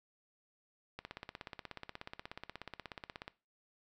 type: click train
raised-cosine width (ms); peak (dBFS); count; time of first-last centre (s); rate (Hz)
0.3; -27; 39; 0.99-3.279; 16.6
effects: noise-tail reverb RT60 0.3 s tail -19 dB re dry